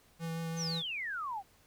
square tone with vibrato, 164.81 Hz, E3, in tune, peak -36 dBFS, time 0.19-0.83 s, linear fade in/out 50 ms, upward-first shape sine, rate 5.8 Hz, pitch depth 11 cents each way
sine exponential sweep, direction down, 6540 to 740 Hz, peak -35 dBFS, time 0.56-1.43 s, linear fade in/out 50 ms
effects pink hiss -65 dBFS RMS until 1.66 s

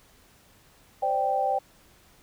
sine chord, C suspended second, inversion none, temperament equal, 523.3 / 587.3 / 784 Hz, C5 / D5 / G5, 0 / 0 / 0 cents, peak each -30 / -30 / -24 dBFS, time 1.02-1.59 s, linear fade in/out 10 ms, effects pink hiss -58 dBFS RMS until 2.22 s

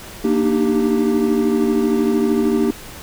triangle chord, Eb major seventh, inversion second, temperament equal with one note detuned, 233.1 / 298.1 / 311.1 / 392 Hz, Bb3 / D4 / Eb4 / G4, 0 / +26 / 0 / 0 cents, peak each -16 / -19 / -21 / -17 dBFS, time 0.24-2.71 s, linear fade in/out 5 ms, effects pink hiss -36 dBFS RMS until 3.02 s

